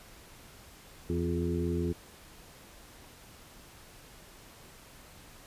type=harmonic tone with a mistuned harmonic; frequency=85 Hz; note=F2; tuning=46 cents flat; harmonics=1 / 2 / 3 / 4 / 5; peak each=-33 / -34 / -36 / -34 / -38 dBFS; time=1.09-1.93 s; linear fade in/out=10 ms; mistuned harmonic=4; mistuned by=+43 cents; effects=pink hiss -53 dBFS RMS until 5.46 s + resampled to 32000 Hz